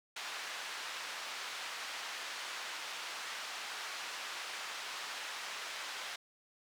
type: band-pass noise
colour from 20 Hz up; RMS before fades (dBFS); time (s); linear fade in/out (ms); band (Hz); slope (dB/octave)
pink; -43; 0.16-6.16; 5; 1100 to 5400; 12
effects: none